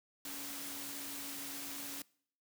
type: tone in noise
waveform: sine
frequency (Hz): 280.8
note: C#4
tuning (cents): +22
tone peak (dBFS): -51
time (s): 0.25-2.02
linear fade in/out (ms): 2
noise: white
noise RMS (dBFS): -44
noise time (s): 0.25-2.02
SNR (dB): -10
effects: noise-tail reverb RT60 0.6 s tail -24 dB re dry + high-pass 100 Hz 12 dB/octave